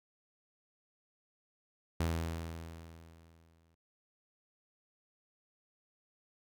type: tone with exponential decay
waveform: sawtooth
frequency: 82.41 Hz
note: E2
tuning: in tune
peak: -26 dBFS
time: 2-3.75 s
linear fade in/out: 5 ms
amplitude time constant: 380 ms
effects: none